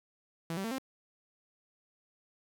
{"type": "tone with pitch steps", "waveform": "sawtooth", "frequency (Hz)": [165.7, 193.67, 226.4, 264.6], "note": ["E3", "G3", "A3", "C4"], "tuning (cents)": [9, -21, 50, 20], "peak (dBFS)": -30, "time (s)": [0.5, 0.784], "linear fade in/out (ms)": 2, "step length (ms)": 71, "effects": ["11-bit"]}